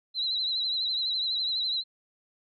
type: tone with vibrato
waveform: sine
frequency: 3982 Hz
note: B7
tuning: 14 cents sharp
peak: -26 dBFS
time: 0.14-1.84 s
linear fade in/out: 50 ms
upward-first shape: triangle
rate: 12 Hz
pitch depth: 78 cents each way
effects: none